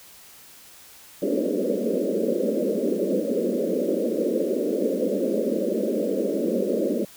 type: band-pass noise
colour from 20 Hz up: white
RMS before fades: -24 dBFS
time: 1.22-7.05 s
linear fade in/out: 5 ms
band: 190 to 580 Hz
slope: 96 dB/octave
effects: white hiss -48 dBFS RMS until 7.16 s